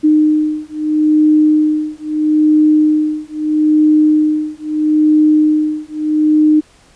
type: beating tone pair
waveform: sine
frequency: 305.7 / 306.47 Hz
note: D#4 / D#4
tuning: -30 / -26 cents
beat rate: 0.77 Hz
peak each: -12 dBFS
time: 0.03-6.61 s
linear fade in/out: 20 ms
effects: pink hiss -48 dBFS RMS until 6.95 s + resampled to 22050 Hz